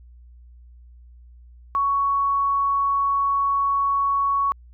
sine tone, 1115 Hz, C#6, 10 cents sharp, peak -18 dBFS, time 1.75-4.52 s, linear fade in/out 0 ms, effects added 60 Hz sine -44 dBFS peak until 4.73 s

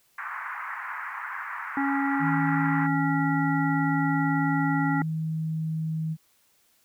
pink band-pass noise, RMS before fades -35 dBFS, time 0.18-2.87 s, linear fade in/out 5 ms, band 940 to 2000 Hz, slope 48 dB/octave
harmonic tone, 277.2 Hz, C#4, in tune, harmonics 1 / 3 / 5 / 7, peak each -25 / -30 / -32 / -33 dBFS, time 1.77-5.02 s, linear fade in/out 2 ms
sine tone, 159.1 Hz, D#3, 39 cents sharp, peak -26 dBFS, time 2.19-6.17 s, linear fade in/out 50 ms
effects white hiss -65 dBFS RMS until 6.84 s

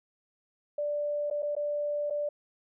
sine tone with dropouts, 587.3 Hz, D5, in tune, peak -28 dBFS, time 0.78-2.29 s, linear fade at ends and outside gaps 5 ms, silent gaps 1.301-1.31 / 1.423-1.428 / 1.552-1.565 / 2.1-2.106 s, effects none

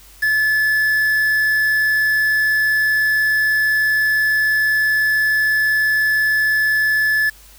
triangle tone with quantisation, 1727 Hz, A6, 33 cents flat, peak -12 dBFS, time 0.22-7.3 s, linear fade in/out 10 ms, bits 5, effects added 50 Hz sine -46 dBFS peak until 7.58 s + white hiss -46 dBFS RMS until 7.58 s

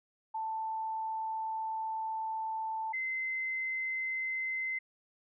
sine tone pair in turn, 884 / 2062 Hz, A5 / C7, +8 / -26 cents, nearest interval octave + minor third, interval 1466 cents, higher second, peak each -33 / -32 dBFS, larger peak second, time 0.34-2.93 / 2.93-4.79 s, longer first, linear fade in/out 10 ms, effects none

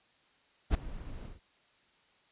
brown noise with ADSR envelope, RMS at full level -22 dBFS, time 0.7-1.4 s, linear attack 47 ms, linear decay 5 ms, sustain -20 dB, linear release 150 ms, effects white hiss -67 dBFS RMS until 2.31 s + resampled to 8000 Hz

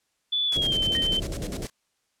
sine tone with pitch glide, 3466 to 3088 Hz, A7 to G7, -27 to -27 cents, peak -22 dBFS, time 0.32-1.2 s, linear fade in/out 10 ms, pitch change -200 cents, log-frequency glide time 0.47-0.78 s
white noise with tremolo, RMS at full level -36 dBFS, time 0.52-1.7 s, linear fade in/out 2 ms, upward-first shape square, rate 10 Hz, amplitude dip 80%
pink low-pass noise, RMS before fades -32 dBFS, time 0.55-1.67 s, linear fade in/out 20 ms, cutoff 630 Hz, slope 48 dB/octave
sine tone with exponential decay, 1864.7 Hz, A#6, in tune, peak -28 dBFS, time 0.95-1.17 s, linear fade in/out 0 ms, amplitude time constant 47 ms
effects white hiss -73 dBFS RMS until 2.2 s + low-pass 9000 Hz 12 dB/octave

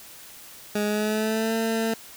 20% pulse tone with pitch glide, 208.5 to 224.8 Hz, G#3 to A3, +7 to +37 cents, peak -18 dBFS, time 0.75-1.94 s, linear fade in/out 5 ms, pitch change +130 cents, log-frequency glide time 0.85-1.53 s, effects white hiss -45 dBFS RMS until 2.16 s

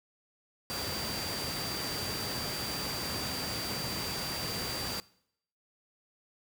sine tone in noise, 4699 Hz, D8, in tune, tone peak -38 dBFS, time 0.7-5 s, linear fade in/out 0 ms, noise pink, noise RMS -36 dBFS, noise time 0.7-5 s, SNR -5 dB, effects noise-tail reverb RT60 0.7 s tail -22 dB re dry + high-pass 80 Hz 12 dB/octave

